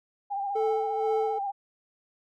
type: tone with vibrato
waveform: sine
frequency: 798 Hz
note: G5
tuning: 31 cents sharp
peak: -28 dBFS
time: 0.3-1.52 s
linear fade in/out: 20 ms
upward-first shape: sine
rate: 15 Hz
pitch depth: 42 cents each way
type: tone with tremolo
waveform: triangle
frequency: 440 Hz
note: A4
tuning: in tune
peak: -22 dBFS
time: 0.55-1.39 s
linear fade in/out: 10 ms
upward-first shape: sine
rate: 2.1 Hz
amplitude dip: 60%
effects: none